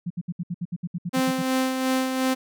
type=tone bursts; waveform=sine; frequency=174.61 Hz; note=F3; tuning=in tune; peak=-25 dBFS; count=13; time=0.06-1.424 s; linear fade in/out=10 ms; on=44 ms; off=66 ms
type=tone with tremolo; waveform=sawtooth; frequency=260.4 Hz; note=C4; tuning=8 cents flat; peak=-16 dBFS; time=1.13-2.35 s; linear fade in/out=20 ms; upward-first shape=sine; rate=2.8 Hz; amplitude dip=45%
effects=none